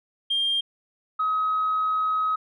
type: tone pair in turn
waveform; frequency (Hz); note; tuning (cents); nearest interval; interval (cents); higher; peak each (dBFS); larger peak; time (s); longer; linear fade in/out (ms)
sine; 3200 / 1269.9; G7 / D#6; +35 / +35; octave + major third; 1600; first; -20; neither; 0.3-0.61 / 1.19-2.36; second; 10
effects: tanh soft clip ceiling -17 dBFS